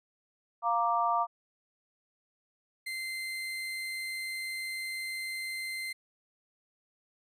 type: chord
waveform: sine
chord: Bb major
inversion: second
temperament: equal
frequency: 698.5 / 932.3 / 1174.7 Hz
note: F5 / Bb5 / D6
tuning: 0 / 0 / 0 cents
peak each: -30 / -30 / -29 dBFS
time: 0.62-1.27 s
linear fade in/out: 50 ms
type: tone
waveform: 35% pulse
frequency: 2078 Hz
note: C7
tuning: 12 cents flat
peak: -33 dBFS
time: 2.86-5.93 s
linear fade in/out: 10 ms
effects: resampled to 32000 Hz